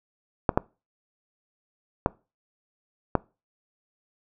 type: clicks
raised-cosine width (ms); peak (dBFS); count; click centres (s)
1; -5; 4; 0.492 / 0.575 / 2.061 / 3.153
effects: noise-tail reverb RT60 0.3 s tail -23 dB re dry